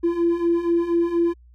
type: beating tone pair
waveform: triangle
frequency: 337.7 / 341.9 Hz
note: E4 / F4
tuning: +42 / -37 cents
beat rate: 4.2 Hz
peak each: -20 / -16 dBFS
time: 0.03-1.34 s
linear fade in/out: 20 ms
effects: tanh soft clip ceiling -13 dBFS + added 60 Hz sine -47 dBFS peak until 1.54 s